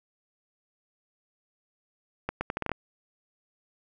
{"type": "accelerating click train", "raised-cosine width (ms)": 0.5, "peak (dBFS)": -14, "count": 8, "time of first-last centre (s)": [2.29, 2.717], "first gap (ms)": 120, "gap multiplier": 0.76, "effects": []}